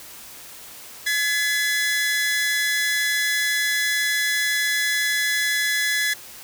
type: tone pair together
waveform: sawtooth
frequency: 1700 / 2022 Hz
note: G#6 / B6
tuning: +40 / +40 cents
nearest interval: minor third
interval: 300 cents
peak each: -18 / -21 dBFS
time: 1.06-6.14 s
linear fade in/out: 10 ms
effects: white hiss -41 dBFS RMS until 6.43 s